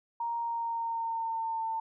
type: tone with pitch glide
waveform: sine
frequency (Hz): 934 to 897.5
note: A#5 to A5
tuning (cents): +3 to +34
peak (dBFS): -30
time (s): 0.2-1.8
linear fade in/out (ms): 5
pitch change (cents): -69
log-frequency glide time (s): 0.4-1.61
effects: none